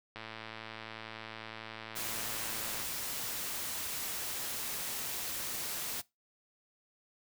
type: click train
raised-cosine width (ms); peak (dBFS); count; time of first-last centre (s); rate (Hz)
0.3; -27; 296; 0.16-2.818; 111
type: noise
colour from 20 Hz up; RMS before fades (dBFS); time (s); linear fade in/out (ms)
white; -38; 1.95-6.02; 20
effects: noise-tail reverb RT60 0.2 s tail -21 dB re dry